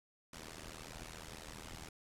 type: noise with amplitude modulation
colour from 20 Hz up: pink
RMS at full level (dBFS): -45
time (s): 0.33-1.89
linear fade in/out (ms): 5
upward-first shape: sine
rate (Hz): 79.9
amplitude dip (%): 100
effects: low-pass 10000 Hz 12 dB/octave